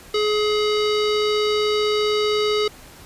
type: tone with low-pass filter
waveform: square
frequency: 422.2 Hz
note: G#4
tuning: 29 cents sharp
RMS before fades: -20 dBFS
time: 0.14-2.68 s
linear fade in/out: 5 ms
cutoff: 4300 Hz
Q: 3.2
effects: pink hiss -44 dBFS RMS until 3.05 s + resampled to 32000 Hz